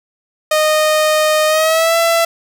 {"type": "tone with pitch glide", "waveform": "sawtooth", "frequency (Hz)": [617, 669], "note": ["D#5", "E5"], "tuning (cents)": [-15, 25], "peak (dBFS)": -7, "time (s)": [0.51, 2.25], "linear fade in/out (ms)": 5, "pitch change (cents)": 140, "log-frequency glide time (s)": [1.47, 1.97], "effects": []}